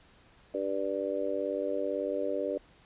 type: harmonic tone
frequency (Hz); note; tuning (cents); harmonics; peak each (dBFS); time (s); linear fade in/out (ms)
98; G2; 0; 3 / 4 / 5 / 6; -37 / -36 / -34 / -33; 0.54-2.58; 5
effects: pink hiss -60 dBFS RMS until 2.85 s + resampled to 8000 Hz